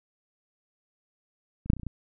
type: clicks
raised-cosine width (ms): 5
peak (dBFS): -28 / -8 / -12 / -25 / -27 / -28 / -21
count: 7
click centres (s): 1.66 / 1.701 / 1.734 / 1.767 / 1.797 / 1.833 / 1.867
effects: none